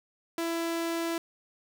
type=tone; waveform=sawtooth; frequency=333.6 Hz; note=E4; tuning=21 cents sharp; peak=-25 dBFS; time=0.38-1.18 s; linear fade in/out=2 ms; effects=none